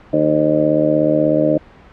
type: harmonic tone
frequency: 76.5 Hz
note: D#2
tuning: 29 cents flat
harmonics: 2 / 3 / 4 / 5 / 6 / 7 / 8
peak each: -23 / -26 / -16 / -28 / -25 / -18 / -17 dBFS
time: 0.13-1.58 s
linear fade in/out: 5 ms
effects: pink hiss -43 dBFS RMS until 1.92 s + low-pass 2000 Hz 12 dB/octave